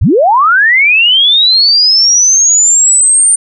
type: linear sweep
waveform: sine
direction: up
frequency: 49 to 9010 Hz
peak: -4 dBFS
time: 0.01-3.36 s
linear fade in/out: 10 ms
effects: none